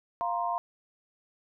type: chord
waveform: sine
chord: F suspended fourth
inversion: none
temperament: equal with one note detuned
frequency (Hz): 698.5 / 940.4 / 1046.5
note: F5 / Bb5 / C6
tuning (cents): 0 / +15 / 0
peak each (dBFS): -31 / -32 / -33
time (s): 0.21-0.58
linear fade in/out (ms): 0
effects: none